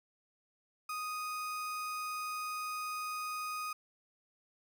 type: tone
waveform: 35% pulse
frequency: 1244.5 Hz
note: D#6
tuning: in tune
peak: -35 dBFS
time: 0.89-3.73 s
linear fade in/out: 5 ms
effects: none